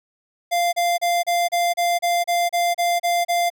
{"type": "tone bursts", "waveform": "square", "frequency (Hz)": 695, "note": "F5", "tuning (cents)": -9, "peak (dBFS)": -18, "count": 12, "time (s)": [0.51, 3.502], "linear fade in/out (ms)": 20, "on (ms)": 220, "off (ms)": 32, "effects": []}